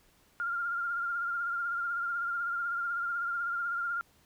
sine tone with vibrato, 1397 Hz, F6, in tune, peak -30 dBFS, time 0.4-4.01 s, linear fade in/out 0 ms, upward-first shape triangle, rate 16 Hz, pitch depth 43 cents each way, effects pink hiss -65 dBFS RMS until 4.25 s

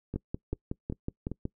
two click trains, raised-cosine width 3 ms, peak -22 / -19 dBFS, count 4 / 8, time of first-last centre 0.14-1.316 / 0.16-1.454 s, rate 2.55 / 5.41 Hz, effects noise-tail reverb RT60 0.1 s tail -24 dB re dry

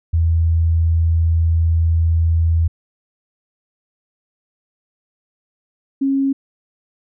sine tone pair in turn, 82.41 / 272.7 Hz, E2 / C#4, 0 / -28 cents, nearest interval octave + major sixth, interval 2072 cents, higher second, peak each -12 / -14 dBFS, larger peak first, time 0.13-2.68 / 6.01-6.33 s, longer first, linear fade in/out 10 ms, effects none

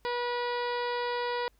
harmonic tone, 485 Hz, B4, 31 cents flat, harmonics 1 / 2 / 3 / 4 / 5 / 6 / 7 / 8 / 9 / 10, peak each -32 / -33 / -41 / -40 / -46 / -48 / -47 / -47 / -49 / -47 dBFS, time 0.05-1.48 s, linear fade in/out 0 ms, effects added 50 Hz sine -64 dBFS peak until 1.59 s + pink hiss -70 dBFS RMS until 1.59 s

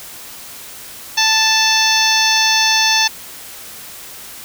harmonic tone with a mistuned harmonic, 880 Hz, A5, in tune, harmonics 1 / 2 / 3 / 4 / 5 / 6 / 7, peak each -19 / -19 / -19 / -19 / -19 / -19 / -19 dBFS, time 1.17-3.08 s, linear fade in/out 10 ms, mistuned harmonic 6, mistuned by +25 cents, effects white hiss -34 dBFS RMS until 4.44 s

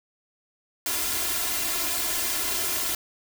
white noise with comb filter, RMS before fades -27 dBFS, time 0.86-2.95 s, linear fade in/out 2 ms, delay 2.9 ms, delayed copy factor +0.9, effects none

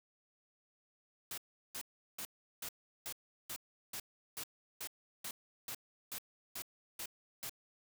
white noise bursts, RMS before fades -43 dBFS, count 15, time 1.31-7.495 s, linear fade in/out 2 ms, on 67 ms, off 370 ms, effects none

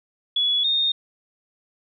sine tone pair in turn, 3392 / 3678 Hz, G#7 / A#7, +36 / -24 cents, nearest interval minor second, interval 140 cents, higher second, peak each -18 dBFS, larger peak neither, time 0.36-0.64 / 0.64-0.92 s, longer neither, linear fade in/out 5 ms, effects none

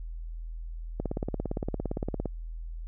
click train, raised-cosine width 2 ms, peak -17 dBFS, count 23, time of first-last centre 1-2.257 s, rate 17.5 Hz, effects added 41 Hz sine -35 dBFS peak until 2.87 s

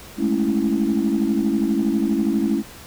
sine chord, A major seventh, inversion third, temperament equal, 207.7 / 220 / 277.2 / 329.6 Hz, G#3 / A3 / C#4 / E4, 0 / 0 / 0 / 0 cents, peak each -22 dBFS, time 0.17-2.63 s, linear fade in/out 50 ms, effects tanh soft clip ceiling -10 dBFS + pink hiss -41 dBFS RMS until 2.86 s

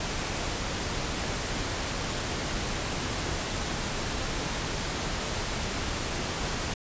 pink noise, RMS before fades -31 dBFS, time 0-6.74 s, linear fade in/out 5 ms, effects resampled to 16000 Hz

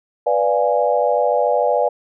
sine chord, B diminished seventh, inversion none, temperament equal with one note detuned, 493.9 / 587.3 / 694.8 / 830.6 Hz, B4 / D5 / F5 / Ab5, 0 / 0 / -9 / 0 cents, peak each -19 / -18 / -21 / -21 dBFS, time 0.26-1.89 s, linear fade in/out 10 ms, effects none

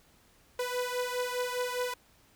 sawtooth beating tone pair, 493.9 / 498.8 Hz, B4 / B4, 0 / +17 cents, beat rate 4.9 Hz, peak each -29 / -31 dBFS, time 0.59-1.94 s, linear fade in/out 5 ms, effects pink hiss -63 dBFS RMS until 2.35 s

